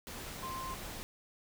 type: tone in noise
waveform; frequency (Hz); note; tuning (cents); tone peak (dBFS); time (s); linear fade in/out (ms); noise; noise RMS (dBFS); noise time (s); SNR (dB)
sine; 1048; C6; +2; -39; 0.43-0.74; 0; pink; -44; 0.07-1.03; +2
effects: none